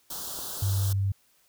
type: band-stop noise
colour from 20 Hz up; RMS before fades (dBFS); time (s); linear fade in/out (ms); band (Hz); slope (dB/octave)
white; -36; 0.1-0.93; 5; 1500 to 3200; 48
type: click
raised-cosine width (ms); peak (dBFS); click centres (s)
1; -28; 0.389
type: tone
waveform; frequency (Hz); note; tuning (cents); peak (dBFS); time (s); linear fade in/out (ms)
sine; 98; G2; 0; -23; 0.62-1.12; 5
effects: white hiss -65 dBFS RMS until 1.48 s